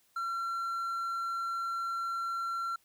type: tone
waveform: triangle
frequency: 1362 Hz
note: F6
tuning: 44 cents flat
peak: -30 dBFS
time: 0.16-2.76 s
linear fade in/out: 5 ms
effects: white hiss -69 dBFS RMS until 2.84 s